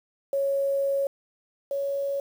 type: tone pair in turn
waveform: sine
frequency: 553 / 557.5 Hz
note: C#5 / C#5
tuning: -4 / +10 cents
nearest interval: unison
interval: 14 cents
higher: second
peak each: -22 / -25 dBFS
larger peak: first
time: 0.33-1.07 / 1.71-2.2 s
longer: first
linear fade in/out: 2 ms
effects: 8-bit